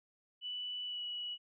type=tone with pitch glide; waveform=sine; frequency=2970 to 2934 Hz; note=F#7 to F#7; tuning=+6 to -15 cents; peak=-38 dBFS; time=0.41-1.38 s; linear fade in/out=50 ms; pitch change=-21 cents; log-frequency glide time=0.85-1.01 s; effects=none